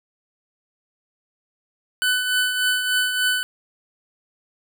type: tone with tremolo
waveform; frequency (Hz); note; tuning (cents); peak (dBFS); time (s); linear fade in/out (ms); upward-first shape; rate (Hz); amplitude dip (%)
25% pulse; 1500; F#6; +23; -13; 2.02-3.43; 0; triangle; 3.4; 55
effects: none